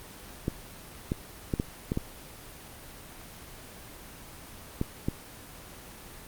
clicks, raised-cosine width 3 ms, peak -14 dBFS, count 8, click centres 0.481 / 1.119 / 1.538 / 1.599 / 1.919 / 1.974 / 4.814 / 5.085 s, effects pink hiss -46 dBFS RMS until 6.27 s + Opus 24 kbps

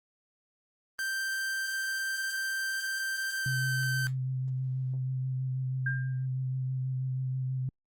45% pulse tone with pitch glide, 1568 to 1548.2 Hz, G6 to G6, 0 to -22 cents, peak -30 dBFS, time 0.99-4.07 s, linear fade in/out 0 ms, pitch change -22 cents, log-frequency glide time 3.4-3.52 s
sine tone with vibrato, 130 Hz, C3, 11 cents flat, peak -29 dBFS, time 3.46-7.69 s, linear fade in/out 2 ms, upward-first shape sine, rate 6.2 Hz, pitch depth 17 cents each way
sine tone with exponential decay, 1599 Hz, G6, 34 cents sharp, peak -27 dBFS, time 5.86-6.26 s, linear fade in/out 5 ms, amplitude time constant 85 ms
effects Opus 24 kbps

